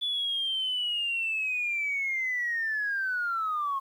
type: linear sweep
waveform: sine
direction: down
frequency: 3460 to 1071 Hz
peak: -26 dBFS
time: 0.01-3.8 s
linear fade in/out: 20 ms
effects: tanh soft clip ceiling -22 dBFS + 10-bit